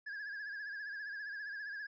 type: tone with vibrato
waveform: triangle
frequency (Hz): 1661.2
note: G#6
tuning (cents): 0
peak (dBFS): -39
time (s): 0.06-1.87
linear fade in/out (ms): 10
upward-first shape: sine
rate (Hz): 15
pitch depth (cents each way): 69
effects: resampled to 16000 Hz